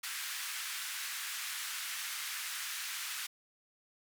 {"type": "band-pass noise", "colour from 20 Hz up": "pink", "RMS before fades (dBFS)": -40, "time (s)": [0.03, 3.27], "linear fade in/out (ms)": 10, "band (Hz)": [1400, 16000], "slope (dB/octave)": 24, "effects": []}